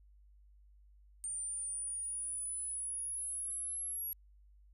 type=exponential sweep; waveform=sine; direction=up; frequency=8990 to 11380 Hz; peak=-37 dBFS; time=1.24-4.13 s; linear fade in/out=0 ms; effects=added 50 Hz sine -59 dBFS peak until 4.73 s